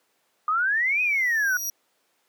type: exponential two-way sweep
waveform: sine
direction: up then down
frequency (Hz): 1205 to 2536 to 1441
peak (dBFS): -20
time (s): 0.48-1.57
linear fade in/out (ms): 2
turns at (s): 1.02
type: tone with exponential growth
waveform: sawtooth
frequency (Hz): 5750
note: F8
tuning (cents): +50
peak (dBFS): -23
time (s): 0.73-1.7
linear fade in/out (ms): 2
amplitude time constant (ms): 210
effects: pink hiss -68 dBFS RMS until 2.28 s + high-pass 400 Hz 12 dB/octave